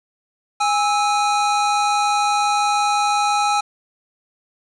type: tone pair together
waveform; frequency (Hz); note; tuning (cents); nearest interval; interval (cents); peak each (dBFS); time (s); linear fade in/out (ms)
square; 824 / 1307.1; G#5 / E6; -14 / -15; minor sixth; 799; -18 / -22; 0.6-3.61; 10
effects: resampled to 22050 Hz + 7-bit